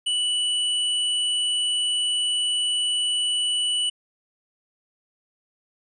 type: tone with hard clipping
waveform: sine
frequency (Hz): 2960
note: F#7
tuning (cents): 0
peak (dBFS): -22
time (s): 0.06-3.9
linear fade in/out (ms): 10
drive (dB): 18
effects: resampled to 24000 Hz